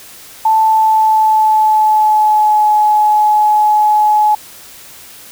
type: tone with pitch glide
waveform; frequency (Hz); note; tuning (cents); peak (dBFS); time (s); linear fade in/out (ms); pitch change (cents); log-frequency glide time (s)
sine; 880 to 847.6; A5 to G#5; 0 to +35; -7; 0.45-4.35; 5; -65; 0.6-2.69
effects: white hiss -36 dBFS RMS until 5.31 s